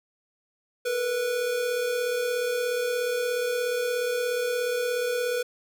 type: tone pair together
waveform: square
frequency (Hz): 453.1 / 490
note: A#4 / B4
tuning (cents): -49 / -14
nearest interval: minor second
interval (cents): 135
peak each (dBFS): -35 / -26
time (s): 0.85-5.43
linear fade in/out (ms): 10
effects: none